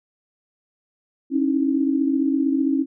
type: tone cluster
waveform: sine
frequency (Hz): 272 / 305.5 / 320.8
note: C#4 / D#4 / E4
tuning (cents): -33 / -32 / -47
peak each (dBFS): -19 / -28 / -23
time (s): 1.3-2.86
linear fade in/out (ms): 50
effects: none